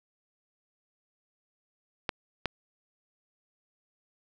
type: clicks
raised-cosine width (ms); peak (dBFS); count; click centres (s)
0.3; -12; 2; 2.092 / 2.457
effects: none